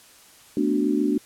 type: chord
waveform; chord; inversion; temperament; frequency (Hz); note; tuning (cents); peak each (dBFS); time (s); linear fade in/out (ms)
sine; B minor seventh; third; equal; 220 / 246.9 / 293.7 / 370; A3 / B3 / D4 / F#4; 0 / 0 / 0 / 0; -26 / -26 / -22 / -27; 0.57-1.18; 2
effects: white hiss -51 dBFS RMS until 1.25 s + low-pass 12000 Hz 12 dB/octave